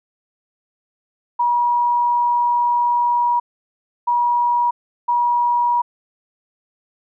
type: tone bursts at uneven times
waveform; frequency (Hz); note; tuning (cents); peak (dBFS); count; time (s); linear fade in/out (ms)
sine; 961; B5; -48; -14; 3; 1.39-3.4 / 4.07-4.71 / 5.08-5.82; 10
effects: none